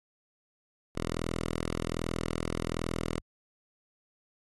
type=tone; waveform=5% pulse; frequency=41.26 Hz; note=E1; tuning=2 cents sharp; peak=-20 dBFS; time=0.95-3.2 s; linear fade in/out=10 ms; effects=AAC 32 kbps